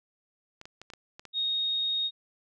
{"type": "clicks", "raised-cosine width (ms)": 0.2, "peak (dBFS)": -27, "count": 7, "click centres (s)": [0.614, 0.655, 0.816, 0.902, 0.936, 1.195, 1.253]}
{"type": "tone", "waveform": "sine", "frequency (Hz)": 3729, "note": "A#7", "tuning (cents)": 0, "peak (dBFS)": -26, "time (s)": [1.33, 2.11], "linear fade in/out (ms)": 50}
{"effects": []}